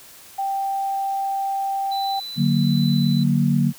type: tone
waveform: sine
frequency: 784 Hz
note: G5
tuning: in tune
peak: -21 dBFS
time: 0.38-2.2 s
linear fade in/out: 10 ms
type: tone with tremolo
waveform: triangle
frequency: 3991 Hz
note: B7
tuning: 17 cents sharp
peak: -27 dBFS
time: 1.91-3.24 s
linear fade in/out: 10 ms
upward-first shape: triangle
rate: 1.3 Hz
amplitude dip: 35%
type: chord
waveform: sine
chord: D augmented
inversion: none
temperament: equal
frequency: 146.83 / 185 / 233.1 Hz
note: D3 / F#3 / A#3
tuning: 0 / 0 / 0 cents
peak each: -19 / -21 / -20 dBFS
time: 2.36-3.73 s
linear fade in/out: 50 ms
effects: white hiss -45 dBFS RMS until 3.78 s